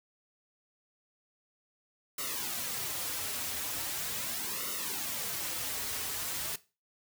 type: noise with flanger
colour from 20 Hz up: white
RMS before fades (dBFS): -36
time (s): 2.18-6.56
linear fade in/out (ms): 5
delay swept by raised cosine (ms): 1.2 to 5.9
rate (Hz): 0.4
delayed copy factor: -0.8
effects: noise-tail reverb RT60 0.3 s tail -18 dB re dry